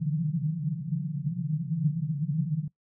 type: band-pass noise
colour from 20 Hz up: white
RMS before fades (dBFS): -29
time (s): 0-2.68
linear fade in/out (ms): 5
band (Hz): 140 to 170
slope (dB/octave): 96
effects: noise-tail reverb RT60 0.1 s tail -21 dB re dry